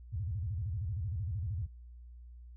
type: tone with vibrato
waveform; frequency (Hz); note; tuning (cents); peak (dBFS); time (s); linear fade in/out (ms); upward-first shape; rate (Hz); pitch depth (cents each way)
sine; 91.7; F#2; -15; -33; 0.12-1.67; 20; square; 13; 280
effects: added 60 Hz sine -48 dBFS peak until 2.56 s